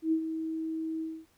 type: tone with ADSR envelope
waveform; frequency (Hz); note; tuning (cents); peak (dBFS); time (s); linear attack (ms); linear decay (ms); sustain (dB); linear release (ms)
sine; 320.9; E4; -46; -22; 0.02-1.26; 100; 82; -9; 250
effects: pink hiss -67 dBFS RMS until 1.37 s